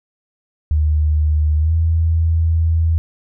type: tone with pitch glide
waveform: sine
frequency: 76.3 to 81.78 Hz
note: D#2 to E2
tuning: -33 to -13 cents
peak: -12 dBFS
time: 0.71-2.98 s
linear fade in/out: 0 ms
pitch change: +120 cents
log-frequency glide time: 1.59-1.73 s
effects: none